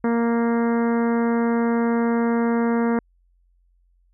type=harmonic tone; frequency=233.1 Hz; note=A#3; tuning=in tune; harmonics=1 / 2 / 3 / 4 / 5 / 6 / 7 / 8 / 9; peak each=-19 / -24 / -32 / -31 / -35 / -36 / -38 / -40 / -43 dBFS; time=0.04-2.99 s; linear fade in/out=2 ms; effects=added 44 Hz sine -58 dBFS peak until 4.13 s